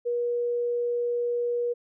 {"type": "tone", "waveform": "sine", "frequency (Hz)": 480, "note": "B4", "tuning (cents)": -49, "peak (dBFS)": -24, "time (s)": [0.05, 1.74], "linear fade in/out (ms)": 20, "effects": []}